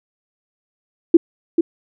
sine tone with echo, 334.7 Hz, E4, 26 cents sharp, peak -3 dBFS, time 1.14-1.17 s, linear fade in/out 5 ms, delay 440 ms, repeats 1, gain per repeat -7 dB, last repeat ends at 1.61 s, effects none

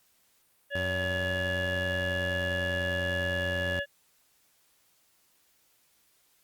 harmonic tone, 567 Hz, C#5, 39 cents sharp, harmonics 1 / 3 / 5 / 6, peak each -33 / -31 / -40 / -48 dBFS, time 0.7-3.86 s, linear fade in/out 50 ms
sawtooth tone with pitch glide, 91.2 to 89.43 Hz, F#2 to F2, -24 to +42 cents, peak -29 dBFS, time 0.75-3.8 s, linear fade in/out 5 ms, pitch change -34 cents, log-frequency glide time 1.21-3.37 s
effects white hiss -67 dBFS RMS until 6.43 s + Opus 48 kbps

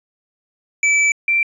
square / sine tone pair in turn, 2311 / 2351 Hz, D7 / D7, -28 / +1 cents, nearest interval unison, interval 29 cents, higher second, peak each -13 dBFS, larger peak neither, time 0.83-1.12 / 1.28-1.43 s, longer first, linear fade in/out 2 ms, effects resampled to 22050 Hz + 9-bit

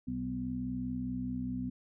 harmonic tone with a mistuned harmonic, 62.7 Hz, B1, 27 cents sharp, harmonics 1 / 2 / 3 / 4, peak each -45 / -42 / -41 / -35 dBFS, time 0.07-1.7 s, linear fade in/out 10 ms, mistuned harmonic 3, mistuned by +21 cents, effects none

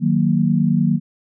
sine chord, D# minor, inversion none, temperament equal, 155.56 / 185 / 233.1 Hz, D#3 / F#3 / A#3, 0 / 0 / 0 cents, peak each -18 dBFS, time 0-1 s, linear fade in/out 50 ms, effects none

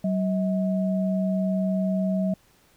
sine tone pair together, 189.98 / 639 Hz, F#3 / D#5, +46 / +46 cents, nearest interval octave + major sixth, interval 2100 cents, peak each -22 / -29 dBFS, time 0.04-2.34 s, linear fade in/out 5 ms, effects pink hiss -60 dBFS RMS until 2.76 s

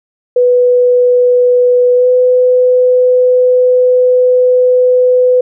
sine tone with pitch glide, 493.9 to 501.7 Hz, B4 to B4, 0 to +27 cents, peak -5 dBFS, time 0.36-5.41 s, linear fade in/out 5 ms, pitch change +27 cents, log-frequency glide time 1.95-2.08 s, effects none

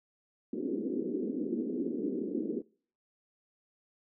pink band-pass noise, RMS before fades -34 dBFS, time 0.53-2.62 s, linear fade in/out 5 ms, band 220 to 420 Hz, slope 48 dB/octave, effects noise-tail reverb RT60 0.5 s tail -25 dB re dry

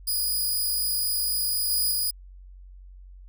10% pulse tone with level steps, 4938 Hz, D#8, 14 cents flat, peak -17 / -15 / -17 dBFS, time 0.07-2.11 s, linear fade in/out 10 ms, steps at 1.7 / 1.91 s, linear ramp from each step 10 ms, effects added 46 Hz sine -43 dBFS peak until 3.28 s

